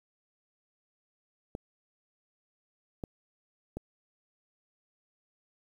clicks, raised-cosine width 2 ms, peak -23 dBFS, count 3, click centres 1.551 / 3.038 / 3.77 s, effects 9-bit

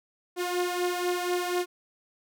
sawtooth beating tone pair, 355.4 / 359.5 Hz, F4 / F#4, +30 / -50 cents, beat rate 4.1 Hz, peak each -24 / -28 dBFS, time 0.36-1.66 s, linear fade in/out 50 ms, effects none

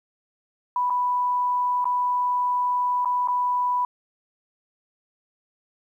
sine tone with dropouts, 987.8 Hz, B5, in tune, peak -20 dBFS, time 0.76-3.85 s, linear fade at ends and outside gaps 2 ms, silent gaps 0.899-0.904 / 1.844-1.854 / 3.048-3.056 / 3.275-3.284 s, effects 10-bit

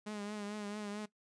sawtooth tone with vibrato, 207.7 Hz, G#3, in tune, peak -36 dBFS, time 0.06-1.06 s, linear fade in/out 10 ms, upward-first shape triangle, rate 4.5 Hz, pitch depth 51 cents each way, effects noise-tail reverb RT60 0.1 s tail -18 dB re dry + resampled to 22050 Hz

